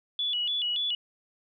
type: tone with vibrato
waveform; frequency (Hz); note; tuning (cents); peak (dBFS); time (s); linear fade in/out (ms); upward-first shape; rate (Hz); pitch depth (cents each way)
sine; 3170; G7; +19; -26; 0.19-0.95; 2; square; 3.5; 140
effects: none